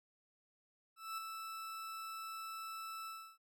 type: tone with ADSR envelope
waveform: 40% pulse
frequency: 1318.5 Hz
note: E6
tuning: in tune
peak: -38 dBFS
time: 0.96-3.38 s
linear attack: 220 ms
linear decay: 4 ms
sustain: -5 dB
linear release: 310 ms
effects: none